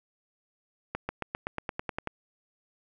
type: accelerating click train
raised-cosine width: 0.5 ms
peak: -16 dBFS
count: 11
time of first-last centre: 0.95-2.074 s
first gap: 140 ms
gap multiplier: 0.95
effects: none